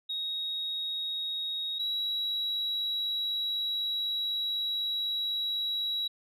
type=tone pair in turn; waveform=sine; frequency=3765 / 3884 Hz; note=A#7 / B7; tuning=+16 / -30 cents; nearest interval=minor second; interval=54 cents; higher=second; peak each=-30 / -27 dBFS; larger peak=second; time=0.09-1.79 / 1.79-6.08 s; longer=second; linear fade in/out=10 ms; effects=tanh soft clip ceiling -26 dBFS